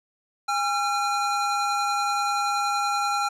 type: tone pair together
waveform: square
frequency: 815.7 / 1363 Hz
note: G#5 / F6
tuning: -31 / -43 cents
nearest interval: major sixth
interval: 888 cents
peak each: -26 dBFS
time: 0.48-3.29 s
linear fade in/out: 10 ms
effects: low-pass 8000 Hz 12 dB/octave